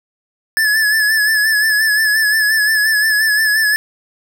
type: tone with vibrato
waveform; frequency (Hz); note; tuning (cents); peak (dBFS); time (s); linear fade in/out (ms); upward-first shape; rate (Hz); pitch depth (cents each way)
square; 1728; A6; -32; -12; 0.57-3.76; 0; sine; 5.7; 50
effects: none